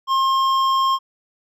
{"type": "tone with hard clipping", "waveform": "triangle", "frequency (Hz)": 1067, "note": "C6", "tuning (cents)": 34, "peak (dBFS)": -17, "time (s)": [0.07, 0.99], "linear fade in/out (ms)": 50, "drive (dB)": 13, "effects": []}